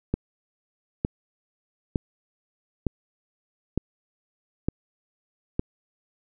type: click train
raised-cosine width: 3 ms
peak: -10 dBFS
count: 7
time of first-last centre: 0.14-5.595 s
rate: 1.1 Hz
effects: none